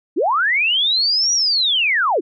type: linear two-way sweep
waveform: sine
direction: up then down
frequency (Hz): 253.8 to 5830 to 266.3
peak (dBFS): -14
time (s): 0.16-2.21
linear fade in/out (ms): 20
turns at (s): 1.33
effects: none